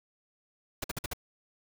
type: noise bursts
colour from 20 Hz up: pink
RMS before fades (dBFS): -34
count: 5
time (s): 0.82-1.134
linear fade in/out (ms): 5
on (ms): 22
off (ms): 51
effects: none